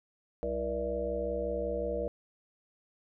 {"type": "harmonic tone with a mistuned harmonic", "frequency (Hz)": 65.41, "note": "C2", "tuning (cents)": 0, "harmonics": [1, 3, 5, 7, 9, 10], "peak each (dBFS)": [-39, -43, -42, -34, -35, -42], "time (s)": [0.43, 2.08], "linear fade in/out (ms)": 0, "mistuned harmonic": 7, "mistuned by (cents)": 72, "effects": []}